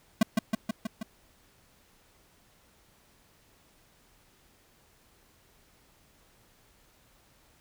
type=tone with echo; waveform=square; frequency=220 Hz; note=A3; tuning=in tune; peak=-18 dBFS; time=0.21-0.23 s; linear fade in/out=5 ms; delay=160 ms; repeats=5; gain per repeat=-3 dB; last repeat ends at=1.03 s; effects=pink hiss -63 dBFS RMS until 7.6 s